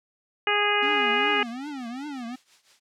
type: harmonic tone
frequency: 413 Hz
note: G#4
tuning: 10 cents flat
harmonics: 1 / 2 / 3 / 4 / 5 / 6 / 7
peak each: -28 / -28 / -28 / -28 / -28 / -28 / -28 dBFS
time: 0.47-1.43 s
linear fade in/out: 2 ms
type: tone with vibrato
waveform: square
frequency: 262.6 Hz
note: C4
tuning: 6 cents sharp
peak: -33 dBFS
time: 0.82-2.36 s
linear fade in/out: 10 ms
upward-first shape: triangle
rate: 2.6 Hz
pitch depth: 260 cents each way
type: noise with tremolo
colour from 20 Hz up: blue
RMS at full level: -46 dBFS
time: 1.44-2.8 s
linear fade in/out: 10 ms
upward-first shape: triangle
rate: 5.7 Hz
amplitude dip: 85%
effects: low-pass 5000 Hz 12 dB/octave